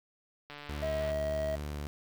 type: click train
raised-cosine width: 0.3 ms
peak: -29 dBFS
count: 90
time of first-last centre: 0.5-1.11 s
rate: 146 Hz
type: tone with vibrato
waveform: sawtooth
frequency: 73.42 Hz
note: D2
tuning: in tune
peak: -32 dBFS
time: 0.69-1.87 s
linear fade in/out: 0 ms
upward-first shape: square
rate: 3.3 Hz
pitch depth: 11 cents each way
type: tone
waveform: triangle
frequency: 639 Hz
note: D#5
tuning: 46 cents sharp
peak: -29 dBFS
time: 0.82-1.56 s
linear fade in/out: 10 ms
effects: 9-bit